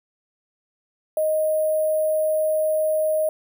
sine tone with sample-and-hold, 622.3 Hz, D#5, in tune, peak -18 dBFS, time 1.17-3.29 s, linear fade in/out 2 ms, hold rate 11025 Hz, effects none

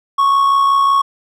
triangle tone with amplitude modulation, 1108.7 Hz, C#6, in tune, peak -6 dBFS, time 0.18-1.02 s, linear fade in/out 10 ms, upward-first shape sine, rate 65.4 Hz, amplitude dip 40%, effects none

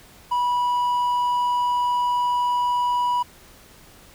triangle tone, 978 Hz, B5, 17 cents flat, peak -17 dBFS, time 0.31-3.23 s, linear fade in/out 10 ms, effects pink hiss -49 dBFS RMS until 4.14 s

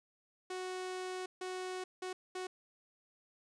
sawtooth tone bursts at uneven times, 369.4 Hz, F#4, 3 cents flat, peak -35 dBFS, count 4, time 0.5-1.26 / 1.41-1.84 / 2.02-2.13 / 2.35-2.47 s, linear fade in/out 5 ms, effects resampled to 22050 Hz + 12-bit

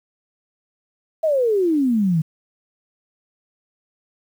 sine exponential sweep, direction down, 660 to 152 Hz, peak -15 dBFS, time 1.23-2.22 s, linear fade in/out 10 ms, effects 8-bit

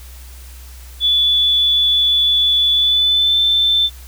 sine tone with pitch glide, 3451 to 3542 Hz, A7 to A7, -34 to +11 cents, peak -11 dBFS, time 1-3.9 s, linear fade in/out 50 ms, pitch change +45 cents, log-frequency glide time 2.72-3.38 s, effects added 63 Hz sine -34 dBFS peak until 4.07 s + white hiss -43 dBFS RMS until 4.07 s

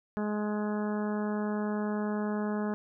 harmonic tone, 210 Hz, G#3, 19 cents sharp, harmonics 1 / 2 / 3 / 4 / 5 / 6 / 7 / 8, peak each -30 / -36 / -40 / -42 / -44 / -46 / -47 / -48 dBFS, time 0.17-2.74 s, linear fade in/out 0 ms, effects none

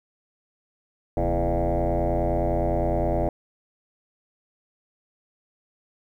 sine tone with frequency modulation, 331.1 Hz, E4, 8 cents sharp, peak -19 dBFS, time 1.17-3.29 s, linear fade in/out 2 ms, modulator 89.7 Hz, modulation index 4.4, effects tanh soft clip ceiling -17 dBFS + 10-bit

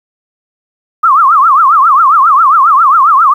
sine tone with vibrato, 1195 Hz, D6, 30 cents sharp, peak -3 dBFS, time 1.03-3.34 s, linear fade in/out 10 ms, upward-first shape triangle, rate 7.4 Hz, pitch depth 270 cents each way, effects 7-bit

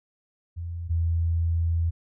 sine tone pair in turn, 85.2 / 83.49 Hz, F2 / E2, -42 / +23 cents, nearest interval unison, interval 35 cents, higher first, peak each -30 / -21 dBFS, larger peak second, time 0.56-0.89 / 0.89-1.91 s, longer second, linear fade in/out 20 ms, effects none

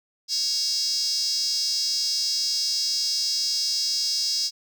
5% pulse tone with high-pass filter, 554 Hz, C#5, 1 cent flat, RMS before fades -25 dBFS, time 0.28-4.51 s, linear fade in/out 50 ms, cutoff 5100 Hz, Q 7.6, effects none

